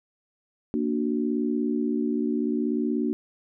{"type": "chord", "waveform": "sine", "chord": "Bb augmented", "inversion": "none", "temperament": "equal", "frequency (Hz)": [233.1, 293.7, 370], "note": ["Bb3", "D4", "F#4"], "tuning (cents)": [0, 0, 0], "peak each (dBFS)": [-26, -27, -30], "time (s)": [0.74, 3.13], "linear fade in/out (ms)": 0, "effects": []}